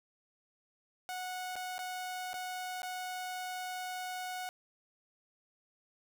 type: tone with dropouts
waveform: sawtooth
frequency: 735 Hz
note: F#5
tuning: 12 cents flat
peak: -34 dBFS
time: 1.09-4.49 s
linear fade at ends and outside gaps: 0 ms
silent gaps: 1.556-1.563 / 1.781-1.791 / 2.332-2.341 / 2.819-2.831 s
effects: none